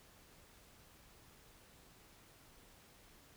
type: silence
effects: pink hiss -63 dBFS RMS until 3.36 s